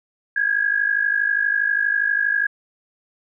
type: tone pair together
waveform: sine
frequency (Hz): 1623 / 1675.4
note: G#6 / G#6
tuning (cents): -40 / +15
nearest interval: minor second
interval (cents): 55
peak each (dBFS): -20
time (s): 0.36-2.47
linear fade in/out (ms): 5
effects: none